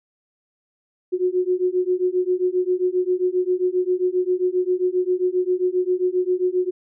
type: beating tone pair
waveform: sine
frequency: 360.8 / 368.3 Hz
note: F#4 / F#4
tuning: -44 / -8 cents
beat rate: 7.5 Hz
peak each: -21 dBFS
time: 1.12-6.71 s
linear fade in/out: 20 ms
effects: none